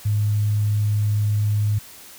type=tone; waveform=sine; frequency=104.8 Hz; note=G#2; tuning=16 cents sharp; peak=-17 dBFS; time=0.05-1.79 s; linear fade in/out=10 ms; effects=white hiss -43 dBFS RMS until 2.18 s